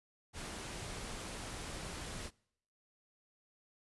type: noise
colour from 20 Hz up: pink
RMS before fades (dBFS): -44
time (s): 0.33-2.31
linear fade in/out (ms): 50
effects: noise-tail reverb RT60 0.7 s tail -25 dB re dry + resampled to 24000 Hz